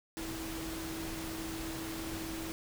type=tone in noise; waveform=sine; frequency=324.8 Hz; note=E4; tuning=26 cents flat; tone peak=-40 dBFS; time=0.17-2.52 s; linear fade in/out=0 ms; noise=pink; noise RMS=-42 dBFS; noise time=0.17-2.52 s; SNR=-1 dB; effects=none